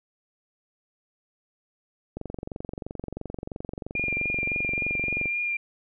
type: click train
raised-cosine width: 2 ms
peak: -20 dBFS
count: 72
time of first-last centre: 2.17-5.257 s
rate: 23 Hz
type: tone with vibrato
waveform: sine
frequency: 2403 Hz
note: D7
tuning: 39 cents sharp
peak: -25 dBFS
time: 3.95-5.57 s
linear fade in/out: 5 ms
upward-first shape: triangle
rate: 3.6 Hz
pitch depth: 20 cents each way
effects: none